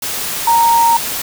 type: tone in noise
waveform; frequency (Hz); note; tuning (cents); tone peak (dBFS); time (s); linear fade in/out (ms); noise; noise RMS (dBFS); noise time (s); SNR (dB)
sine; 929; A#5; -6; -8; 0.47-0.97; 5; white; -21; 0.02-1.22; +10
effects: none